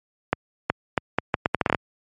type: accelerating click train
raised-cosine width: 0.5 ms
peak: -3 dBFS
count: 12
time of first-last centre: 0.33-1.747 s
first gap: 370 ms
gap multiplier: 0.75
effects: high-pass 80 Hz 12 dB/octave + MP3 48 kbps